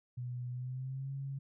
sine tone with pitch glide, 123.47 to 137 Hz, B2 to C#3, 0 to -20 cents, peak -37 dBFS, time 0.17-1.39 s, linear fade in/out 10 ms, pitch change +180 cents, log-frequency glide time 0.5-1.12 s, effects none

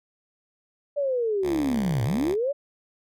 sine linear two-way sweep, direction down then up, 587.3 to 104.8 to 587.3 Hz, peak -22 dBFS, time 0.96-2.53 s, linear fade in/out 20 ms, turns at 2.04 s
5% pulse tone with vibrato, 69 Hz, C#2, 7 cents flat, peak -20 dBFS, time 1.42-2.36 s, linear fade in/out 50 ms, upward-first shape square, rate 1.6 Hz, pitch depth 51 cents each way
effects none

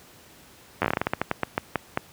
slowing click train, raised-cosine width 0.5 ms, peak -7 dBFS, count 17, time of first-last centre 0.82-1.974 s, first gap 11 ms, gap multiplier 1.22, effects pink hiss -51 dBFS RMS until 2.12 s + high-pass 80 Hz 12 dB/octave

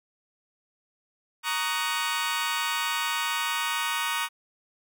20% pulse chord, D# minor seventh, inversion second, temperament just, 933.4 / 1120.1 / 1244.5 / 1493.4 Hz, A#5 / C#6 / D#6 / F#6, +2 / +18 / 0 / +16 cents, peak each -26 / -28 / -27 / -28 dBFS, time 1.43-4.29 s, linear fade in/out 50 ms, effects none

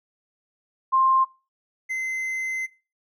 sine / triangle tone pair in turn, 1055 / 2061 Hz, C6 / C7, +14 / -27 cents, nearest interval octave, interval 1159 cents, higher second, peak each -16 / -23 dBFS, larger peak first, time 0.92-1.25 / 1.89-2.67 s, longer second, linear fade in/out 20 ms, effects noise-tail reverb RT60 0.3 s tail -19 dB re dry

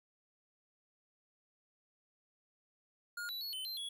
square tone with pitch steps, 1427 / 3951 / 4361 / 3047 / 4129 / 3360 Hz, F6 / B7 / C#8 / G7 / C8 / G#7, +37 / 0 / -29 / -50 / -24 / +19 cents, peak -40 dBFS, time 3.17-3.89 s, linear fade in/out 5 ms, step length 120 ms, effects 13-bit

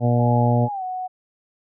harmonic tone, 120.3 Hz, B2, 45 cents flat, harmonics 1 / 2 / 3 / 4 / 5 / 6 / 7, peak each -17 / -22 / -33 / -27 / -25 / -27 / -34 dBFS, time 0-0.69 s, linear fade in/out 50 ms
sine tone with pitch glide, 840 to 739.8 Hz, G#5 to F#5, +19 to 0 cents, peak -25 dBFS, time 0.18-1.08 s, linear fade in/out 20 ms, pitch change -219 cents, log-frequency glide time 0.69-0.83 s
effects none

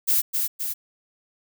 violet noise with echo, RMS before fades -20 dBFS, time 0.07-0.22 s, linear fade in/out 20 ms, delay 260 ms, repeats 2, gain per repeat -4 dB, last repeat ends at 0.74 s, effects none

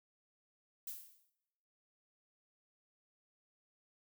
violet noise with exponential decay, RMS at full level -41 dBFS, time 0.87-1.3 s, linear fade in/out 5 ms, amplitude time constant 92 ms, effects noise-tail reverb RT60 1.0 s tail -21 dB re dry

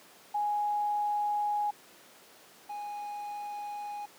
sine / triangle tone pair in turn, 830.6 / 826.6 Hz, G#5 / G#5, 0 / -8 cents, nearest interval unison, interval 8 cents, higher first, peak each -27 / -34 dBFS, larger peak first, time 0.34-1.71 / 2.69-4.06 s, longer neither, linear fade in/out 10 ms, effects pink hiss -55 dBFS RMS until 4.18 s + high-pass 300 Hz 12 dB/octave

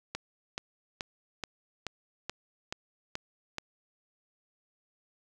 click train, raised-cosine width 0.2 ms, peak -17 dBFS, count 9, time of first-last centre 0.15-3.583 s, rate 2.33 Hz, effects none

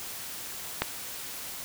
click, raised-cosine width 0.3 ms, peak -8 dBFS, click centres 0.82 s, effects white hiss -39 dBFS RMS until 1.64 s

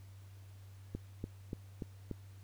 click train, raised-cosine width 3 ms, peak -26 dBFS, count 5, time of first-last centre 0.95-2.113 s, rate 3.44 Hz, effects added 97 Hz sine -51 dBFS peak until 2.43 s + pink hiss -66 dBFS RMS until 2.43 s

